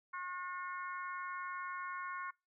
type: harmonic tone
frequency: 360.8 Hz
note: F#4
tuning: 44 cents flat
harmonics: 3 / 4 / 5 / 6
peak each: -42 / -45 / -51 / -51 dBFS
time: 0.13-2.31 s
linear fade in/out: 10 ms
effects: noise-tail reverb RT60 0.3 s tail -26 dB re dry